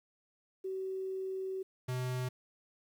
sine / square tone pair in turn, 380 / 126.81 Hz, F#4 / B2, +46 / +46 cents, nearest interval octave + perfect fifth, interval 1900 cents, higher first, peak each -35 / -34 dBFS, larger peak second, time 0.64-1.63 / 1.88-2.29 s, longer first, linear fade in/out 10 ms, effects 11-bit

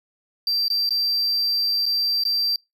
triangle tone with dropouts, 4699 Hz, D8, in tune, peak -18 dBFS, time 0.47-2.56 s, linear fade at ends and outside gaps 2 ms, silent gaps 0.682-0.701 / 0.892-0.906 / 1.857-1.862 / 2.237-2.251 s, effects noise-tail reverb RT60 0.2 s tail -25 dB re dry

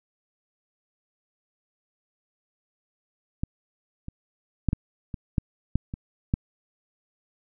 clicks, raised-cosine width 5 ms, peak -14 / -23 / -9 / -11 / -20 / -9 / -9 / -20 / -9 dBFS, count 9, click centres 3.435 / 4.084 / 4.687 / 4.731 / 5.142 / 5.382 / 5.756 / 5.939 / 6.339 s, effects none

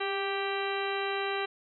harmonic tone with a mistuned harmonic, 392 Hz, G4, in tune, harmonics 1 / 2 / 3 / 4 / 5 / 6 / 7 / 8 / 10, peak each -33 / -36 / -38 / -39 / -40 / -41 / -41 / -42 / -43 dBFS, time 0-1.46 s, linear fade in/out 10 ms, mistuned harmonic 1, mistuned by +26 cents, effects none

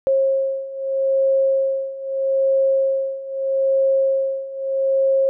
sine beating tone pair, 538 / 538.79 Hz, C5 / C#5, +48 / -49 cents, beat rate 0.79 Hz, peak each -21 / -18 dBFS, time 0.07-5.29 s, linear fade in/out 0 ms, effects none

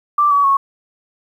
sine tone with pitch steps, 1174.7 / 1137.3 / 1101.1 Hz, D6 / C#6 / C#6, 0 / +44 / -12 cents, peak -10 dBFS, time 0.18-0.57 s, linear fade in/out 5 ms, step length 130 ms, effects 8-bit

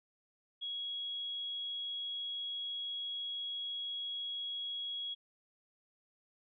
sine tone, 3322 Hz, G#7, in tune, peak -37 dBFS, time 0.61-5.15 s, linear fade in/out 20 ms, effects none

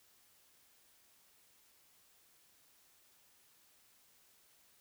silence, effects white hiss -68 dBFS RMS until 4.8 s

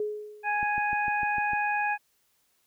sine tone with exponential decay, 421.5 Hz, G#4, 26 cents sharp, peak -25 dBFS, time 0-0.74 s, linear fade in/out 2 ms, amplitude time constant 160 ms
harmonic tone, 830.6 Hz, G#5, in tune, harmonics 1 / 2 / 3, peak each -27 / -30 / -32 dBFS, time 0.43-1.98 s, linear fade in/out 50 ms
click train, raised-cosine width 3 ms, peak -28 dBFS, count 7, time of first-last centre 0.63-1.534 s, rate 6.64 Hz
effects white hiss -70 dBFS RMS until 2.66 s

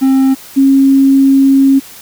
triangle / sine tone pair in turn, 266.6 / 271.6 Hz, C4 / C#4, +33 / -35 cents, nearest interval unison, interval 32 cents, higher second, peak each -4 dBFS, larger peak neither, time 0.01-0.35 / 0.56-1.8 s, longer second, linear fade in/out 20 ms, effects white hiss -34 dBFS RMS until 2.01 s

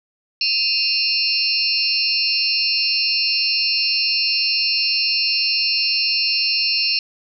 sine tone cluster, 2515 / 2762 / 4198 / 4564 / 5320 Hz, D#7 / F7 / C8 / C#8 / E8, +18 / -20 / +5 / +50 / +15 cents, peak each -28 / -24 / -21 / -24 / -21 dBFS, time 0.41-6.99 s, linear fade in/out 2 ms, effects none

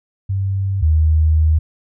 sine tone pair in turn, 97.1 / 78.39 Hz, G2 / D#2, -16 / +13 cents, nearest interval major third, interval 371 cents, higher first, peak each -16 / -10 dBFS, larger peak second, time 0.29-0.82 / 0.82-1.59 s, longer second, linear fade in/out 10 ms, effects none

